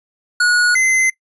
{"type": "tone pair in turn", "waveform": "square", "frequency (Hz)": [1455, 2058], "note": ["F#6", "C7"], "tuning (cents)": [-29, -29], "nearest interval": "tritone", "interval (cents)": 600, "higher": "second", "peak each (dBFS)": -12, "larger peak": "neither", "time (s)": [[0.4, 0.75], [0.75, 1.1]], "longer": "neither", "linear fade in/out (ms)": 5, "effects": ["noise-tail reverb RT60 0.1 s tail -21 dB re dry", "resampled to 24000 Hz"]}